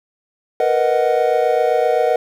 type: chord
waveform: triangle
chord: B major seventh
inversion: third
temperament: equal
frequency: 466.2 / 493.9 / 622.3 / 740 Hz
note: A#4 / B4 / D#5 / F#5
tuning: 0 / 0 / 0 / 0 cents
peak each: -17 dBFS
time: 0.6-2.16 s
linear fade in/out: 2 ms
effects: 8-bit